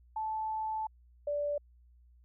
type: tone pair in turn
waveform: sine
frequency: 873 / 582.7 Hz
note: A5 / D5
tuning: -14 / -14 cents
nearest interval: perfect fifth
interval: 700 cents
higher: first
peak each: -32 / -30 dBFS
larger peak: second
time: 0.16-0.87 / 1.27-1.58 s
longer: first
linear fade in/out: 5 ms
effects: added 60 Hz sine -58 dBFS peak until 2.24 s